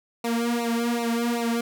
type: tone with flanger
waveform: sawtooth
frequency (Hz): 234.8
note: A#3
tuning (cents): +13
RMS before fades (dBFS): -25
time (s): 0.24-1.61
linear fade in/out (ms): 5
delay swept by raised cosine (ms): 0.6 to 3.2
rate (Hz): 2.6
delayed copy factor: -1
effects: none